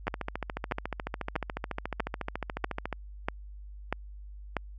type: two click trains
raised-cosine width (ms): 0.5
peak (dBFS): -17 / -13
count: 41 / 8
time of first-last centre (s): 0.07-2.927 / 0.08-4.567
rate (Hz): 14 / 1.56
effects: added 50 Hz sine -42 dBFS peak until 4.78 s